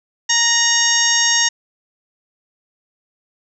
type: harmonic tone with a mistuned harmonic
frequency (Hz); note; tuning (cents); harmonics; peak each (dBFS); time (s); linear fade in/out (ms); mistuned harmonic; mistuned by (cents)
930; A#5; -4; 1 / 2 / 3 / 4 / 5 / 6 / 7 / 8; -26 / -19 / -23 / -22 / -29 / -18 / -18 / -29; 0.29-1.49; 10; 3; +62
effects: none